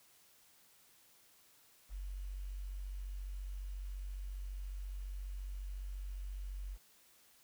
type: tone with quantisation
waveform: sine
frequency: 47.25 Hz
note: F#1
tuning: 37 cents sharp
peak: -40 dBFS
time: 1.89-6.78 s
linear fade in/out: 50 ms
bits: 11
effects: white hiss -66 dBFS RMS until 7.43 s